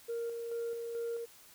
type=tone with tremolo; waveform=sine; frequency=466.2 Hz; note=A#4; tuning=in tune; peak=-32 dBFS; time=0.08-1.26 s; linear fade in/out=20 ms; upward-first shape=square; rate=2.3 Hz; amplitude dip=40%; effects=tanh soft clip ceiling -32 dBFS + white hiss -58 dBFS RMS until 1.54 s